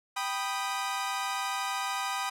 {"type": "chord", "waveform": "sawtooth", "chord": "G augmented", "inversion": "none", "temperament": "equal with one note detuned", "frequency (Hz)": [784, 987.8, 1238.1], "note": ["G5", "B5", "D#6"], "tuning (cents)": [0, 0, -9], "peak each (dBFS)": [-31, -31, -31], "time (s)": [0.16, 2.3], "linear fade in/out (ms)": 10, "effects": ["low-pass 12000 Hz 12 dB/octave"]}